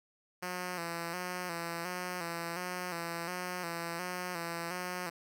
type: tone with vibrato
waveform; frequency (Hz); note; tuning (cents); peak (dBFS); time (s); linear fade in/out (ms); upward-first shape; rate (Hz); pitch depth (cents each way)
5% pulse; 174.61; F3; 0; -25; 0.42-5.1; 10; square; 1.4; 58
effects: none